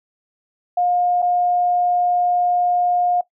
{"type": "tone with dropouts", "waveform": "sine", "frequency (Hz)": 712, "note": "F5", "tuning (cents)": 33, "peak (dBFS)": -15, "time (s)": [0.77, 3.21], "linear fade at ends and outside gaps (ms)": 5, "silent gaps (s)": [1.22, 1.225], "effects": ["noise-tail reverb RT60 0.1 s tail -18 dB re dry"]}